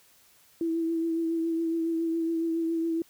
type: tone with vibrato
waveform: sine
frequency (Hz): 329.6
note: E4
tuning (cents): 0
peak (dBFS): -25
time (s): 0.61-3.02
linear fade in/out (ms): 2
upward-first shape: triangle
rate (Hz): 7.2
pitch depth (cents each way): 28
effects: white hiss -60 dBFS RMS until 3.09 s